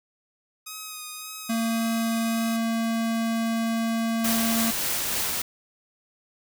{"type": "tone with vibrato", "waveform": "5% pulse", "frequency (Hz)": 1255, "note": "D#6", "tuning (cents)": 15, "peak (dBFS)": -24, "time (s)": [0.66, 2.57], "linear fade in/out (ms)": 10, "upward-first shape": "sine", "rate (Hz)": 1.8, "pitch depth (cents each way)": 24}
{"type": "tone", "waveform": "square", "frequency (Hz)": 227.4, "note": "A#3", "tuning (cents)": -43, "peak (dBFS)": -24, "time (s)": [1.49, 4.71], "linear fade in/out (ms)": 10}
{"type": "noise with tremolo", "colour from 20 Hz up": "white", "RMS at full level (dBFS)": -26, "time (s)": [4.24, 5.42], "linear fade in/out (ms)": 5, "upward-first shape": "triangle", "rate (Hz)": 3.4, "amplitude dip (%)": 25}
{"effects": []}